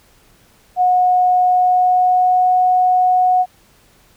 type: tone with pitch glide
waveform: sine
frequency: 728 to 733.1 Hz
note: F#5 to F#5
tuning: -28 to -16 cents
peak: -10 dBFS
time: 0.76-3.46 s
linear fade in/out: 50 ms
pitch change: +12 cents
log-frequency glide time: 1.45-2.51 s
effects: pink hiss -52 dBFS RMS until 4.16 s